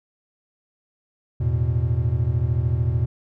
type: chord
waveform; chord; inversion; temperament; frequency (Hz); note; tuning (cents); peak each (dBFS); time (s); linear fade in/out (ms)
triangle; E suspended fourth; none; equal; 82.41 / 110 / 123.47; E2 / A2 / B2; 0 / 0 / 0; -22 / -22 / -20; 1.4-3.06; 10
effects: none